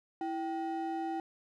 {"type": "ring-modulated tone", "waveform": "triangle", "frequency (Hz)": 554.4, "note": "C#5", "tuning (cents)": 0, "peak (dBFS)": -28, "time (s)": [0.21, 1.2], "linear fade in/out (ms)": 2, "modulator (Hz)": 225, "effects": []}